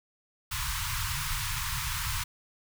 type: band-stop noise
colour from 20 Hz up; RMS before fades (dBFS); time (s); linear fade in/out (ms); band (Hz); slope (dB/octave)
pink; -32; 0.51-2.24; 10; 150 to 910; 96
effects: none